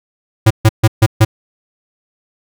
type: tone bursts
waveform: square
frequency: 109.8 Hz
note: A2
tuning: 3 cents flat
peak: -5 dBFS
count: 5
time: 0.46-1.25 s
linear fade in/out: 10 ms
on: 46 ms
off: 140 ms
effects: none